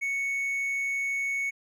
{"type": "tone", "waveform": "triangle", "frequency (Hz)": 2217, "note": "C#7", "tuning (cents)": 0, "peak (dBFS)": -25, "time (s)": [0.01, 1.51], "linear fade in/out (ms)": 20, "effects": []}